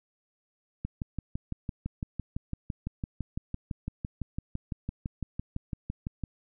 click train, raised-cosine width 5 ms, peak -20 dBFS, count 33, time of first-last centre 0.85-6.237 s, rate 5.94 Hz, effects none

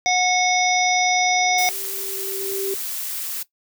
harmonic tone, 730 Hz, F#5, 24 cents flat, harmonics 1 / 3 / 5 / 7 / 8, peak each -19 / -21 / -27 / -27 / -25 dBFS, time 0.06-1.69 s, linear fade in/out 0 ms
sine tone with exponential growth, 390 Hz, G4, 9 cents flat, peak -22 dBFS, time 0.62-2.74 s, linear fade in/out 2 ms, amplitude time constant 460 ms
blue noise, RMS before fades -28 dBFS, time 1.58-3.43 s, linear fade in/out 5 ms
effects noise-tail reverb RT60 0.1 s tail -17 dB re dry

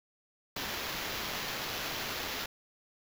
white noise with sample-and-hold, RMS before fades -37 dBFS, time 0.56-2.46 s, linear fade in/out 5 ms, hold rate 8820 Hz, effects none

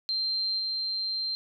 sine tone with level steps, 4151 Hz, C8, 15 cents flat, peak -26 / -28 dBFS, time 0.09-1.35 s, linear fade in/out 0 ms, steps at 0.58 s, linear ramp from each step 20 ms, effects none

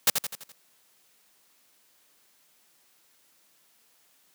white noise with echo, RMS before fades -19 dBFS, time 0.07-0.1 s, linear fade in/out 2 ms, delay 84 ms, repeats 5, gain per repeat -6 dB, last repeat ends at 0.52 s, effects white hiss -64 dBFS RMS until 4.34 s + high-pass 150 Hz 12 dB/octave

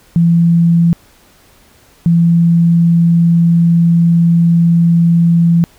sine tone pair in turn, 168.9 / 168.9 Hz, E3 / E3, +42 / +42 cents, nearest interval unison, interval 0 cents, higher neither, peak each -6 dBFS, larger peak neither, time 0.16-0.93 / 2.06-5.64 s, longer second, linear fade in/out 0 ms, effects pink hiss -47 dBFS RMS until 5.78 s

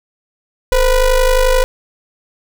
square ring-modulated tone, 244.3 Hz, B3, 19 cents flat, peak -7 dBFS, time 0.72-1.64 s, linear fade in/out 0 ms, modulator 270 Hz, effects 7-bit

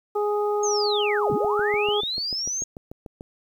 harmonic tone, 415.3 Hz, G#4, in tune, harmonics 1 / 2 / 3, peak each -22 / -28 / -32 dBFS, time 0.15-2.01 s, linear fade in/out 10 ms
sine linear two-way sweep, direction down then up, 6610 to 107.1 to 6610 Hz, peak -25 dBFS, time 0.63-2.64 s, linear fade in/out 5 ms, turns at 1.33 s
click train, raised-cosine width 2 ms, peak -24 dBFS, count 14, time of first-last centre 1.3-3.209 s, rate 6.81 Hz
effects 9-bit

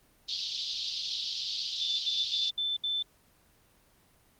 white band-pass noise, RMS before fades -33 dBFS, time 0.28-2.5 s, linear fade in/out 10 ms, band 3300 to 4900 Hz, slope 48 dB/octave
sine tone bursts, 3531 Hz, A7, 5 cents sharp, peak -28 dBFS, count 5, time 1.8-3.026 s, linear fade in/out 5 ms, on 190 ms, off 69 ms
effects pink hiss -64 dBFS RMS until 4.39 s + Opus 24 kbps

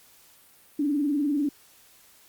sine tone with vibrato, 289.2 Hz, D4, 27 cents flat, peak -22 dBFS, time 0.79-1.49 s, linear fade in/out 5 ms, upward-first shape sine, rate 20 Hz, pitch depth 97 cents each way, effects white hiss -56 dBFS RMS until 2.28 s + Opus 48 kbps

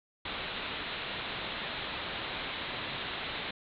white low-pass noise, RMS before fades -38 dBFS, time 0.25-3.51 s, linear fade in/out 5 ms, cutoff 4000 Hz, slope 96 dB/octave, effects none

